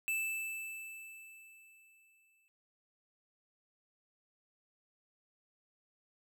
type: tone with exponential decay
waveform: square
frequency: 2639 Hz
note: E7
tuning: 1 cent sharp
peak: -32 dBFS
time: 0.08-2.48 s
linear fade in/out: 0 ms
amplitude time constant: 520 ms
effects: none